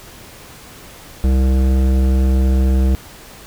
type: tone with hard clipping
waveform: sine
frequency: 65.41 Hz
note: C2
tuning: in tune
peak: -13 dBFS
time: 1.24-2.95 s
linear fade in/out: 0 ms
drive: 14 dB
effects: pink hiss -39 dBFS RMS until 3.46 s